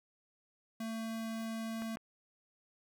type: tone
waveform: square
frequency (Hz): 224.6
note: A3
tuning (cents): +36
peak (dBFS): -38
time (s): 0.8-1.96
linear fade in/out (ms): 5
type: clicks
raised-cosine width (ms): 0.5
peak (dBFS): -31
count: 2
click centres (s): 1.821 / 1.971
effects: none